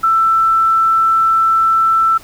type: tone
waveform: sine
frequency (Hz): 1330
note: E6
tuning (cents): +15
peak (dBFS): -9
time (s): 0.03-2.18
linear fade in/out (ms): 10
effects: pink hiss -40 dBFS RMS until 2.23 s